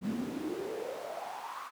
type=noise with high-pass filter sweep; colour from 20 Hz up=brown; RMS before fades=-38 dBFS; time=0.01-1.71 s; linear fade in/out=50 ms; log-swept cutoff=200 to 1200 Hz; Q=6.1; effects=none